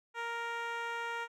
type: tone with band-pass filter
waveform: 10% pulse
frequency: 466.6 Hz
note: A#4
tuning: 2 cents sharp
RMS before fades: -38 dBFS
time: 0.14-1.28 s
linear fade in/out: 50 ms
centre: 1100 Hz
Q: 0.84
effects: none